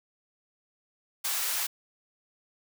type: high-pass noise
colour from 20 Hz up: white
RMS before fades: -30 dBFS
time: 1.24-1.67 s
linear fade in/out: 10 ms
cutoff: 770 Hz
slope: 12 dB/octave
effects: none